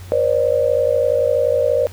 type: tone cluster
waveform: sine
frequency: 487.1 / 539 / 596 Hz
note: B4 / C#5 / D5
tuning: -24 / -49 / +25 cents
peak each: -18 dBFS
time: 0.12-1.87 s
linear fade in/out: 0 ms
effects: added 92 Hz sine -33 dBFS peak until 1.92 s + pink hiss -43 dBFS RMS until 1.92 s